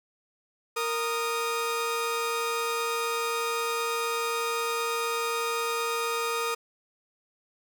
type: tone pair together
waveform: sawtooth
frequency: 465 / 1237 Hz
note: A#4 / D#6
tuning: -4 / -10 cents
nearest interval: octave + perfect fourth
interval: 1694 cents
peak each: -26 dBFS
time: 0.76-6.55 s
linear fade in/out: 10 ms
effects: none